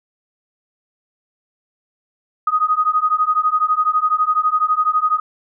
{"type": "beating tone pair", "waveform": "sine", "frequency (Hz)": [1243, 1255], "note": ["D#6", "D#6"], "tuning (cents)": [-2, 15], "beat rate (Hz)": 12, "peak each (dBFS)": -17, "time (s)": [2.47, 5.2], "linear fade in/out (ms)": 5, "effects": []}